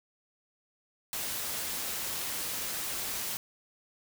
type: noise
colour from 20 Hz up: white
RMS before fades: -35 dBFS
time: 1.13-3.37 s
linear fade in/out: 0 ms
effects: none